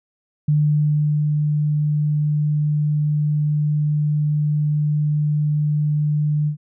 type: tone with ADSR envelope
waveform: sine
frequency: 149.6 Hz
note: D3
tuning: 32 cents sharp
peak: -13 dBFS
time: 0.48-6.57 s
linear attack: 6 ms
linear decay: 750 ms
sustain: -3 dB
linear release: 99 ms
effects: none